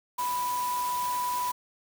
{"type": "tone in noise", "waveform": "sine", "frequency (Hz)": 987.8, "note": "B5", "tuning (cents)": 0, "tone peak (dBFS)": -27, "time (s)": [0.18, 1.52], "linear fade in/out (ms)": 10, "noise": "white", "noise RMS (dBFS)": -38, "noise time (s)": [0.18, 1.52], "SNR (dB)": 8, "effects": []}